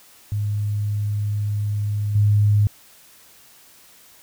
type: tone with level steps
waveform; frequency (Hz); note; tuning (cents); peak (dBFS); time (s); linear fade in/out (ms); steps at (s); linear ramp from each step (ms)
sine; 103.83; G#2; 0; -20 / -13; 0.32-2.67; 0; 2.15; 5
effects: white hiss -50 dBFS RMS until 4.22 s